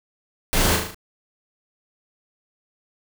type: noise with echo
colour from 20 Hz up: pink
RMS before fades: -21 dBFS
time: 0.53-0.76 s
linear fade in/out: 0 ms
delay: 37 ms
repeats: 5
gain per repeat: -4 dB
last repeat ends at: 0.945 s
effects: none